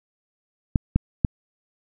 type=clicks; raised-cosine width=5 ms; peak=-5 dBFS; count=3; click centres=0.758 / 0.96 / 1.248 s; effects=none